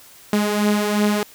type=beating tone pair; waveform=sawtooth; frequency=207.7 / 210.5 Hz; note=G#3 / G#3; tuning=0 / +24 cents; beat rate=2.8 Hz; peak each=-14 / -19 dBFS; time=0.33-1.23 s; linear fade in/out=2 ms; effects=white hiss -46 dBFS RMS until 1.34 s